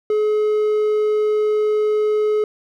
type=tone; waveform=triangle; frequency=425.3 Hz; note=G#4; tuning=41 cents sharp; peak=-13 dBFS; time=0.1-2.44 s; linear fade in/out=2 ms; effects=none